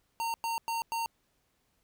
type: tone bursts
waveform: square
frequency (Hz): 918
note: A#5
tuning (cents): -27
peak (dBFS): -31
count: 4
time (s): 0.2-1.06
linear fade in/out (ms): 0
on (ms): 140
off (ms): 100
effects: pink hiss -74 dBFS RMS until 1.83 s